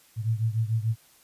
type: beating tone pair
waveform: sine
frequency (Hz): 110 / 116.8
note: A2 / A#2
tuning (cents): 0 / +4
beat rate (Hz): 6.8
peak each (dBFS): -25 / -28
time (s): 0.16-0.96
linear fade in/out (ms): 50
effects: white hiss -58 dBFS RMS until 1.23 s + resampled to 32000 Hz